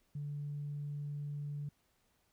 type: tone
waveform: sine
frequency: 145.4 Hz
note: D3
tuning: 17 cents flat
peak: -37 dBFS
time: 0.15-1.69 s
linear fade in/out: 5 ms
effects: tanh soft clip ceiling -33 dBFS + pink hiss -75 dBFS RMS until 2.32 s